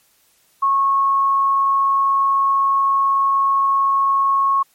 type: tone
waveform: sine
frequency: 1096 Hz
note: C#6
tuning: 20 cents flat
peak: -13 dBFS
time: 0.62-4.63 s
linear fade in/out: 10 ms
effects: white hiss -58 dBFS RMS until 4.74 s + MP3 64 kbps